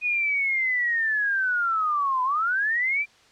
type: linear two-way sweep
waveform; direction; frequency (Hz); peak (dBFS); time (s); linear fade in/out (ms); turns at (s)
sine; down then up; 2489 to 997 to 2386; -21; 0.01-3.06; 50; 2.23
effects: white hiss -56 dBFS RMS until 3.31 s + low-pass 5000 Hz 12 dB/octave